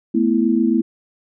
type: chord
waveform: sine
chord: A suspended second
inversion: none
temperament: just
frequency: 220 / 247.5 / 330 Hz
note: A3 / B3 / E4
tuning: 0 / +4 / +2 cents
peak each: -18 dBFS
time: 0.14-0.82 s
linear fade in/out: 10 ms
effects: none